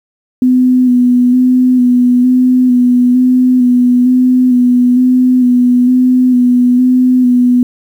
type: tone with vibrato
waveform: sine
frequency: 250 Hz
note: B3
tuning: 21 cents sharp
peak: -5 dBFS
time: 0.42-7.63 s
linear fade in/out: 2 ms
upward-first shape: square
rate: 1.1 Hz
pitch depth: 21 cents each way
effects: 7-bit